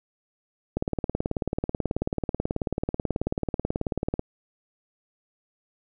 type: click train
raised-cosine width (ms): 2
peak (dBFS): -12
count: 64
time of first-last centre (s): 0.77-4.194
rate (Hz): 18.4
effects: none